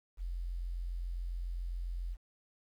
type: tone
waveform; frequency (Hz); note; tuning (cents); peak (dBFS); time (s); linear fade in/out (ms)
sine; 43.65; F1; 0; -35; 0.17-2.17; 50
effects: 11-bit